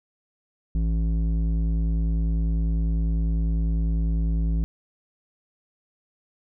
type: tone with low-pass filter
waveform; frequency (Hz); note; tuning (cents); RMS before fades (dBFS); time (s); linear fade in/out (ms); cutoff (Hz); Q
square; 55; A1; 0; -23; 0.75-4.64; 0; 200; 1.2
effects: none